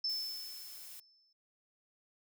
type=tone with exponential decay; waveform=sine; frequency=5274 Hz; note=E8; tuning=in tune; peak=-31 dBFS; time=0.04-1.33 s; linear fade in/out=5 ms; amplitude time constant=280 ms
type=noise; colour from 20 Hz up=blue; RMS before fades=-50 dBFS; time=0.09-1 s; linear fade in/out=5 ms
effects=none